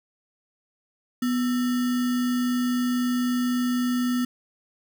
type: tone with sample-and-hold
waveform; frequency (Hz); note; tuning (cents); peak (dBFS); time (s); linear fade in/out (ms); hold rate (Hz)
sine; 246.9; B3; 0; -21; 1.22-4.25; 5; 1575
effects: none